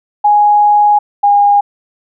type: tone pair in turn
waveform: sine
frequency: 830.6 / 814.4 Hz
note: G#5 / G#5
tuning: 0 / -34 cents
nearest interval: unison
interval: 34 cents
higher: first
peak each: -5 dBFS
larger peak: neither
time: 0.24-0.99 / 1.23-1.61 s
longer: first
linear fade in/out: 10 ms
effects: none